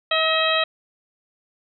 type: harmonic tone with a mistuned harmonic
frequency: 641 Hz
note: E5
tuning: 49 cents flat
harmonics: 1 / 2 / 3 / 4 / 5 / 6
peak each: -23 / -24 / -26 / -25 / -25 / -25 dBFS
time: 0.11-0.64 s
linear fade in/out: 5 ms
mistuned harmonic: 3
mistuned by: -25 cents
effects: none